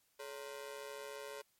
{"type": "ring-modulated tone", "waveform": "sawtooth", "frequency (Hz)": 493.9, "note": "B4", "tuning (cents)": 0, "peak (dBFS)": -38, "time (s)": [0.19, 1.42], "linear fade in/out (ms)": 10, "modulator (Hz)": 67, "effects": ["white hiss -75 dBFS RMS until 1.59 s", "MP3 64 kbps"]}